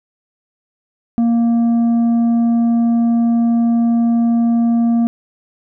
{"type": "tone with tanh clipping", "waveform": "sine", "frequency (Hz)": 233.1, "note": "A#3", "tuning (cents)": 0, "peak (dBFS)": -12, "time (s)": [1.18, 5.07], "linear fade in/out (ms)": 0, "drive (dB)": 5, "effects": []}